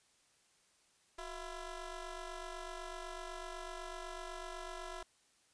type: ring-modulated tone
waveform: 15% pulse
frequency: 340 Hz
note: F4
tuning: 46 cents flat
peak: -34 dBFS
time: 1.18-5.03 s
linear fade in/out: 5 ms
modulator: 316 Hz
effects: white hiss -71 dBFS RMS until 5.53 s + resampled to 22050 Hz